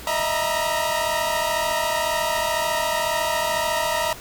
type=tone cluster; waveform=sawtooth; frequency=617 / 659 / 928 / 962 Hz; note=D#5 / E5 / A#5 / B5; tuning=-15 / -1 / -8 / -46 cents; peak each=-23 dBFS; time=0.07-4.13 s; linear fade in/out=2 ms; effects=pink hiss -39 dBFS RMS until 4.2 s